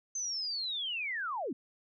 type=linear sweep; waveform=sine; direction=down; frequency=6272 to 210 Hz; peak=-33 dBFS; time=0.15-1.53 s; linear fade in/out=5 ms; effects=none